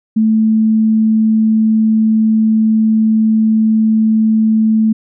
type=tone; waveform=sine; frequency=219.5 Hz; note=A3; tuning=4 cents flat; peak=-8 dBFS; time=0.16-4.93 s; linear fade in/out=10 ms; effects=none